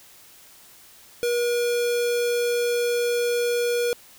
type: tone with notch filter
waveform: square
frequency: 479.7 Hz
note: A#4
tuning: 50 cents sharp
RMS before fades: -23 dBFS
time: 1.23-3.93 s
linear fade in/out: 0 ms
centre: 1100 Hz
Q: 1.4
effects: white hiss -50 dBFS RMS until 4.18 s